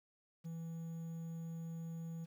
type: tone with quantisation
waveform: triangle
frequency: 164.81 Hz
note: E3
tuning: in tune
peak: -40 dBFS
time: 0.44-2.26 s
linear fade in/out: 20 ms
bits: 11
effects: none